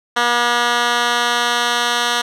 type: tone with band-pass filter sweep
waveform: 10% pulse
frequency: 240 Hz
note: B3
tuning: 49 cents flat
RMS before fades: -17 dBFS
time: 0.16-2.22 s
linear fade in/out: 10 ms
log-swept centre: 2100 to 3200 Hz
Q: 0.79
effects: none